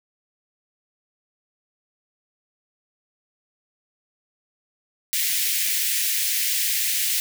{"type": "high-pass noise", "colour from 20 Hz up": "white", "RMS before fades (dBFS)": -23, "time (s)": [5.13, 7.2], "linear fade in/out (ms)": 0, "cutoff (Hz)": 1800, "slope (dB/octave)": 48, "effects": []}